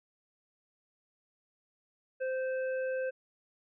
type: harmonic tone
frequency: 520 Hz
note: C5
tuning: 11 cents flat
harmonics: 1 / 3 / 5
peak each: -31 / -41 / -51 dBFS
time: 2.2-3.11 s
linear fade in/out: 20 ms
effects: none